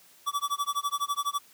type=tone with tremolo; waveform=square; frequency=1150 Hz; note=D6; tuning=37 cents flat; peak=-25 dBFS; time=0.26-1.39 s; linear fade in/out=20 ms; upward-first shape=sine; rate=12 Hz; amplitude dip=100%; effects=white hiss -57 dBFS RMS until 1.53 s + high-pass 100 Hz 12 dB/octave